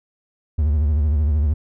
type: tone with vibrato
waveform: triangle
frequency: 74.9 Hz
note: D2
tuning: 35 cents sharp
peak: -13 dBFS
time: 0.58-1.54 s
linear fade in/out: 10 ms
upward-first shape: sine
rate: 13 Hz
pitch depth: 110 cents each way
effects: none